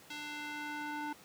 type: tone with band-pass filter sweep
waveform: square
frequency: 296.8 Hz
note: D4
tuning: 18 cents sharp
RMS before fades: -41 dBFS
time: 0.1-1.13 s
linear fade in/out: 5 ms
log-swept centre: 3200 to 1000 Hz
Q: 1.1
effects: pink hiss -57 dBFS RMS until 1.24 s + high-pass 150 Hz 12 dB/octave